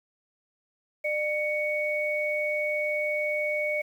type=tone pair together; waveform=sine; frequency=601 / 2230 Hz; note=D5 / C#7; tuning=+40 / +10 cents; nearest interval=octave + major seventh; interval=2270 cents; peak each=-28 dBFS; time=1.04-3.82 s; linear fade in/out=10 ms; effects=9-bit